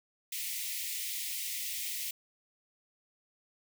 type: high-pass noise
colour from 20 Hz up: white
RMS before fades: -37 dBFS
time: 0.32-2.11 s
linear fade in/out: 5 ms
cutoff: 1900 Hz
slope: 96 dB/octave
effects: none